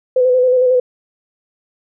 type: tone with vibrato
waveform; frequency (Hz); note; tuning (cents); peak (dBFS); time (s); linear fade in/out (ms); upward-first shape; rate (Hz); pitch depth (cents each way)
sine; 505; B4; +39; -9; 0.16-0.8; 5; square; 11; 27
effects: none